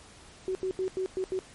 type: tone bursts at uneven times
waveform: sine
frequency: 375.5 Hz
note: F#4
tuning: 26 cents sharp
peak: -27 dBFS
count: 6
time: 0.48-0.55 / 0.63-0.71 / 0.79-0.88 / 0.97-1.06 / 1.17-1.24 / 1.32-1.39 s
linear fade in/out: 0 ms
effects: pink hiss -52 dBFS RMS until 1.54 s + MP3 48 kbps